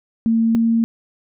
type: tone pair in turn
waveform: sine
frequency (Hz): 226.9 / 228.7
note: A#3 / A#3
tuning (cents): -47 / -33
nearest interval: unison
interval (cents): 14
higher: second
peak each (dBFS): -13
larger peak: neither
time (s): 0.26-0.55 / 0.55-0.84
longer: neither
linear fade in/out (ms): 0
effects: none